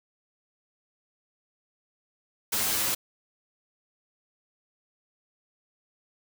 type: noise with comb filter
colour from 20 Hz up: white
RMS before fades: -27 dBFS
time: 2.52-2.95 s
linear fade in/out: 10 ms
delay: 9.3 ms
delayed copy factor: +0.7
effects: none